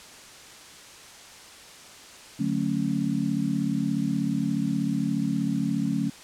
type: chord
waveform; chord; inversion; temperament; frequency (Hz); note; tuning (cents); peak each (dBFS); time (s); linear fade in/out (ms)
sine; D major seventh; none; just; 146.83 / 183.54 / 220.2 / 275.3; D3 / F#3 / A3 / C#4; 0 / -14 / +2 / -12; -31 / -29 / -28 / -28; 2.39-6.1; 10
effects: white hiss -46 dBFS RMS until 6.23 s + low-pass 8000 Hz 12 dB/octave